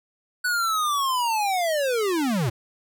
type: linear sweep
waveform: square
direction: down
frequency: 1492 to 104.8 Hz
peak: -22 dBFS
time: 0.44-2.5 s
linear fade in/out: 10 ms
effects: none